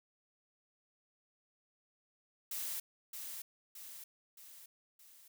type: noise with echo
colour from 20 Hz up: blue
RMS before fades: -40 dBFS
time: 2.51-2.8 s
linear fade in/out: 5 ms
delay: 620 ms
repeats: 4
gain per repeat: -5 dB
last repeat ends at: 5.28 s
effects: none